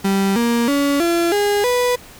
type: tone with pitch steps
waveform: 35% pulse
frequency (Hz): 195.5 / 235.2 / 282.9 / 340.4 / 409.5 / 492.6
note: G3 / A#3 / C#4 / F4 / G#4 / B4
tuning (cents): -4 / +16 / +35 / -44 / -24 / -5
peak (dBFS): -13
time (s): 0.04-1.96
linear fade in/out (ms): 10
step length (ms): 320
effects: pink hiss -41 dBFS RMS until 2.19 s